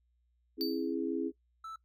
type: chord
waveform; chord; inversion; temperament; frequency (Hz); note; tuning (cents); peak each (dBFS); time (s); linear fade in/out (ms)
sine; C augmented; none; equal with one note detuned; 267.7 / 329.6 / 415.3; C4 / E4 / G#4; +40 / 0 / 0; -35 / -34 / -37; 0.57-1.32; 50
type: tone with exponential decay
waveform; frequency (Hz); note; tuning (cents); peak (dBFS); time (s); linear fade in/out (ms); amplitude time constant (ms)
square; 4596; D8; -38; -32; 0.61-0.94; 0; 70
type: tone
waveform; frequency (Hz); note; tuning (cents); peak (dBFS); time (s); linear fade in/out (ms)
triangle; 1318.5; E6; 0; -39; 1.64-1.76; 5
effects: noise-tail reverb RT60 0.1 s tail -18 dB re dry + added 60 Hz sine -70 dBFS peak until 1.84 s